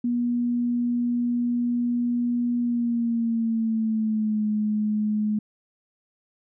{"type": "tone with pitch glide", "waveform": "sine", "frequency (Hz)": [240.9, 212.2], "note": ["B3", "G#3"], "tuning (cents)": [-43, 38], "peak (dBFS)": -21, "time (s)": [0.04, 5.39], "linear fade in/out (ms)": 5, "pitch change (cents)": -219, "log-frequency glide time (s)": [2.59, 4.46], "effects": []}